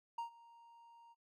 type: tone with ADSR envelope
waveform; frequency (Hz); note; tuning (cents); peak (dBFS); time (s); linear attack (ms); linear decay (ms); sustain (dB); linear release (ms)
triangle; 932.3; A#5; 0; -35; 0.18-1.15; 6; 110; -22; 33
effects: noise-tail reverb RT60 0.1 s tail -23 dB re dry